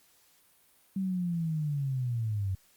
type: linear sweep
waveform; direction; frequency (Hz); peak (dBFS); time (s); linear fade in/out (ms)
sine; down; 194.7 to 92.5; -28; 0.96-2.55; 5
effects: white hiss -64 dBFS RMS until 2.76 s + Opus 48 kbps